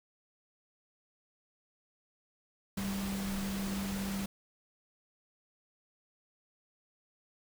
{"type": "tone in noise", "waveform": "sine", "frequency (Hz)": 196, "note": "G3", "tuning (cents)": 0, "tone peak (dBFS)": -34, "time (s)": [2.77, 4.26], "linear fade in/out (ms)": 5, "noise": "pink", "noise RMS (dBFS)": -41, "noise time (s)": [2.77, 4.26], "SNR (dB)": 4, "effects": []}